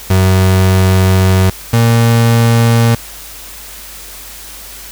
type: tone pair in turn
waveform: 35% pulse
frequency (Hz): 93.9 / 116.11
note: F#2 / A#2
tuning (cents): +26 / -6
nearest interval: major third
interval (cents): 368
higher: second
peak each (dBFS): -5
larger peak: neither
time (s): 0.1-1.5 / 1.73-2.95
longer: first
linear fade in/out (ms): 5
effects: added 50 Hz sine -37 dBFS peak until 4.91 s + white hiss -31 dBFS RMS until 4.91 s